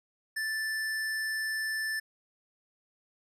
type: tone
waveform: square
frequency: 1760 Hz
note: A6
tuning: in tune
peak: -31 dBFS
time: 0.36-2 s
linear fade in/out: 10 ms
effects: resampled to 32000 Hz